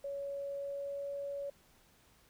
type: tone with pitch glide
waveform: sine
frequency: 560 to 563.2 Hz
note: C#5 to C#5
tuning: +18 to +27 cents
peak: -37 dBFS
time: 0.04-1.5 s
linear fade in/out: 5 ms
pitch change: +9 cents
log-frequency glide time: 0.56-1.07 s
effects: pink hiss -66 dBFS RMS until 2.29 s